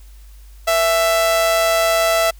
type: tone with amplitude modulation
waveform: sawtooth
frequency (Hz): 663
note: E5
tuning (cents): +10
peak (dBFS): -8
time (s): 0.67-2.31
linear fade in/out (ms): 10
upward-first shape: sine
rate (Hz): 182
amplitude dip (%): 40
effects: added 50 Hz sine -38 dBFS peak until 2.39 s + white hiss -53 dBFS RMS until 2.39 s